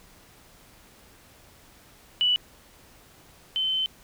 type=tone pair in turn; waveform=sine; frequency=2960 / 3069 Hz; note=F#7 / G7; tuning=0 / -37 cents; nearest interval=minor second; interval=63 cents; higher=second; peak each=-19 / -23 dBFS; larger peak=first; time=2.21-2.36 / 3.56-3.86 s; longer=second; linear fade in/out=0 ms; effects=pink hiss -54 dBFS RMS until 4.03 s